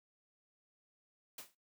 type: noise with exponential decay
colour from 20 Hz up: white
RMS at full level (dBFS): -43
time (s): 1.38-1.55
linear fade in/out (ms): 5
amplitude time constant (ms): 36
effects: noise-tail reverb RT60 0.2 s tail -22 dB re dry + high-pass 150 Hz 12 dB/octave